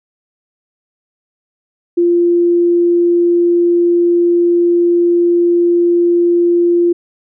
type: tone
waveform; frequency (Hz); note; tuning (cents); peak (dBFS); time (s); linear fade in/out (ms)
sine; 346.3; F4; -15; -8; 1.97-6.93; 10
effects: none